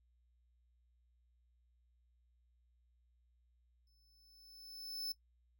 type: tone with exponential growth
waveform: 45% pulse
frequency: 5260 Hz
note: E8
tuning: 5 cents flat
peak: -37 dBFS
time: 3.87-5.12 s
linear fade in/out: 2 ms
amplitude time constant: 270 ms
effects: noise-tail reverb RT60 0.1 s tail -20 dB re dry + added 60 Hz sine -70 dBFS peak until 5.59 s